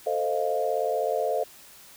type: chord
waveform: sine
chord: F dominant seventh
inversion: first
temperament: equal with one note detuned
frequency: 444.3 / 523.3 / 622.3 / 698.5 Hz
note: A4 / C5 / Eb5 / F5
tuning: +17 / 0 / 0 / 0 cents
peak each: -29 dBFS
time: 0.06-1.44 s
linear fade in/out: 10 ms
effects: white hiss -50 dBFS RMS until 1.96 s